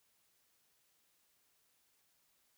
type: silence
effects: white hiss -75 dBFS RMS until 2.57 s